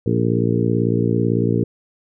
harmonic tone with a mistuned harmonic, 58 Hz, A#1, 8 cents flat, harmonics 2 / 3 / 4 / 5 / 6 / 7 / 8, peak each -20 / -22 / -23 / -24 / -25 / -25 / -26 dBFS, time 0.06-1.64 s, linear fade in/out 5 ms, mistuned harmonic 8, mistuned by -18 cents, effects none

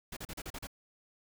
pink noise bursts, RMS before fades -42 dBFS, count 7, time 0.12-0.671 s, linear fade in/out 5 ms, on 47 ms, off 37 ms, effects none

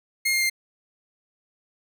sawtooth tone with pitch steps, 2138 / 2121 / 2104 Hz, C7 / C7 / C7, +37 / +23 / +9 cents, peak -17 dBFS, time 0.25-0.499 s, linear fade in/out 10 ms, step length 83 ms, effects none

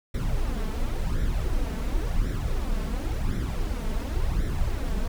brown noise with flanger, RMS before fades -26 dBFS, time 0.14-5.08 s, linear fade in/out 5 ms, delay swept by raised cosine 0.53 to 4.63 ms, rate 0.93 Hz, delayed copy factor +0.65, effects none

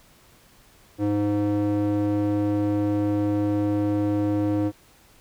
square tone with band-pass filter, 103.2 Hz, G#2, 10 cents flat, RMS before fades -23 dBFS, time 0.98-4.72 s, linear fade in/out 50 ms, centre 350 Hz, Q 2.1, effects pink hiss -55 dBFS RMS until 5.2 s

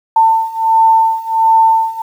sine beating tone pair, 895 / 896.4 Hz, A5 / A5, +29 / +32 cents, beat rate 1.4 Hz, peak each -12 / -10 dBFS, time 0.16-2.02 s, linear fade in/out 5 ms, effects 7-bit

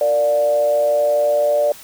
sine tone with frequency modulation, 587.3 Hz, D5, in tune, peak -13 dBFS, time 0.01-1.72 s, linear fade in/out 2 ms, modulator 128 Hz, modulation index 0.47, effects white hiss -40 dBFS RMS until 1.83 s

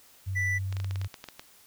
sine tone with pitch glide, 95.5 to 96.16 Hz, G2 to G2, -45 to -33 cents, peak -29 dBFS, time 0.26-1.08 s, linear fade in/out 20 ms, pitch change +12 cents, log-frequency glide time 0.41-0.53 s
triangle tone, 1975.5 Hz, B6, in tune, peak -25 dBFS, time 0.35-0.59 s, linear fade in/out 20 ms
clicks, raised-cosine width 0.2 ms, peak -23 dBFS, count 12, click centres 0.726 / 0.768 / 0.801 / 0.845 / 0.91 / 0.958 / 1.015 / 1.046 / 1.142 / 1.241 / 1.287 / 1.395 s
effects white hiss -57 dBFS RMS until 1.66 s

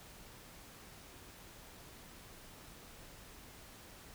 silence, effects pink hiss -55 dBFS RMS until 4.14 s

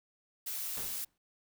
blue noise, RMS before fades -38 dBFS, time 0.46-1.05 s, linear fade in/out 10 ms
pink noise with exponential decay, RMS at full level -43 dBFS, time 0.77-1.18 s, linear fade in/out 2 ms, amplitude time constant 87 ms
effects none

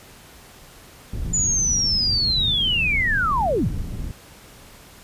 pink low-pass noise, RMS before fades -28 dBFS, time 1.13-4.11 s, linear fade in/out 2 ms, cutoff 180 Hz, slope 12 dB/octave
sine linear sweep, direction down, 7040 to 55.2 Hz, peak -18 dBFS, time 1.33-3.69 s, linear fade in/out 10 ms
effects pink hiss -46 dBFS RMS until 5.03 s + resampled to 32000 Hz

